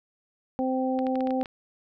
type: harmonic tone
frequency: 259.6 Hz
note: C4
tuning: 13 cents flat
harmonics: 1 / 2 / 3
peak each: -26 / -29 / -31 dBFS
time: 0.59-1.43 s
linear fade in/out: 0 ms
type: clicks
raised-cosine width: 0.3 ms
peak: -24 dBFS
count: 8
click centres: 0.99 / 1.068 / 1.156 / 1.207 / 1.272 / 1.307 / 1.413 / 1.458 s
effects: none